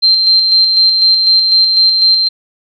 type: tone with tremolo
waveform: sine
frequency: 4144 Hz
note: C8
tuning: 17 cents flat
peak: -5 dBFS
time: 0.02-2.29 s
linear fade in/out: 20 ms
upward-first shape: square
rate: 4 Hz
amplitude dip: 35%
effects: none